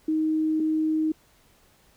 sine tone pair in turn, 313.4 / 313.4 Hz, D#4 / D#4, +13 / +13 cents, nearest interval unison, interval 0 cents, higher neither, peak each -21 dBFS, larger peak neither, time 0.08-0.6 / 0.6-1.12 s, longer neither, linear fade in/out 5 ms, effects pink hiss -60 dBFS RMS until 1.96 s

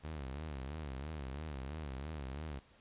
sawtooth tone with vibrato, 71.7 Hz, D2, 41 cents flat, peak -37 dBFS, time 0.03-2.6 s, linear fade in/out 20 ms, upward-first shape sine, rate 3 Hz, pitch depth 180 cents each way, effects pink hiss -65 dBFS RMS until 2.8 s + resampled to 8000 Hz

